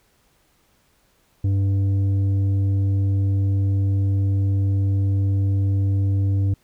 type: tone with tanh clipping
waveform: triangle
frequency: 98 Hz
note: G2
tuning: in tune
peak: -18 dBFS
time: 1.44-6.54 s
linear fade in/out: 5 ms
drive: 11 dB
effects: pink hiss -62 dBFS RMS until 6.63 s